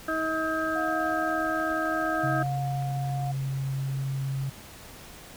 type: harmonic tone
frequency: 318.4 Hz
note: D#4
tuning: 40 cents sharp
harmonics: 1 / 2 / 4 / 5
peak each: -31 / -31 / -31 / -31 dBFS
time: 0.08-2.43 s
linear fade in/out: 5 ms
type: tone with tremolo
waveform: sine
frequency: 714 Hz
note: F5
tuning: 38 cents sharp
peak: -30 dBFS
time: 0.75-3.32 s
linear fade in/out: 10 ms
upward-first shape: sine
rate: 0.77 Hz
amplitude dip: 40%
type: clicks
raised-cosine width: 0.5 ms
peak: -31 dBFS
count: 11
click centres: 0.797 / 0.88 / 1.217 / 1.599 / 1.72 / 1.855 / 2.06 / 2.274 / 2.463 / 2.824 / 3.093 s
type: tone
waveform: sine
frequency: 135.5 Hz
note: C#3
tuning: 39 cents flat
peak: -27 dBFS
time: 2.23-4.5 s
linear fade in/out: 10 ms
effects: pink hiss -46 dBFS RMS until 5.36 s